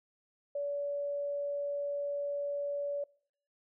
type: tone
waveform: sine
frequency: 572 Hz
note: D5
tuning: 46 cents flat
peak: -32 dBFS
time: 0.55-3.04 s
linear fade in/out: 5 ms
effects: noise-tail reverb RT60 0.6 s tail -25 dB re dry